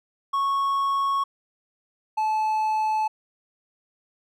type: tone pair in turn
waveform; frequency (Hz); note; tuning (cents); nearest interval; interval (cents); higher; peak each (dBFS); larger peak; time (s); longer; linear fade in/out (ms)
triangle; 1104 / 866.7; C#6 / A5; -7 / -26; major third; 419; first; -19; neither; 0.33-1.24 / 2.17-3.08; neither; 10
effects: none